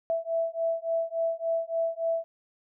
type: beating tone pair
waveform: sine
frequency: 659.3 / 662.8 Hz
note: E5 / E5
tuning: 0 / +9 cents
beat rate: 3.5 Hz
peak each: -29 dBFS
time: 0.1-2.24 s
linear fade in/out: 0 ms
effects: none